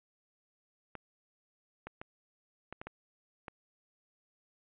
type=clicks; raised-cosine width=0.5 ms; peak=-27 dBFS; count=7; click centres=0.953 / 1.87 / 2.015 / 2.726 / 2.815 / 2.87 / 3.482 s; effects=resampled to 8000 Hz